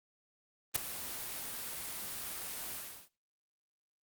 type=noise with ADSR envelope; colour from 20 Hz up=white; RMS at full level=-26 dBFS; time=0.74-3.09 s; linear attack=20 ms; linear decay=5 ms; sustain=-15 dB; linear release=360 ms; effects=noise-tail reverb RT60 0.3 s tail -21 dB re dry + Opus 24 kbps